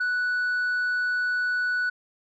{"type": "tone", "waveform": "sine", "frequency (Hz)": 1480, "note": "F#6", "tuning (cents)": 0, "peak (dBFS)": -20, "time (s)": [0, 1.9], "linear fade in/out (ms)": 10, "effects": ["tanh soft clip ceiling -22 dBFS"]}